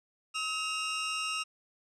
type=tone pair together; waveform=sawtooth; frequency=1276.6 / 2781 Hz; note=D#6 / F7; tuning=+44 / -8 cents; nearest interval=octave + minor second; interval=1348 cents; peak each=-32 / -30 dBFS; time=0.34-1.44 s; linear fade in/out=20 ms; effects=resampled to 22050 Hz + 11-bit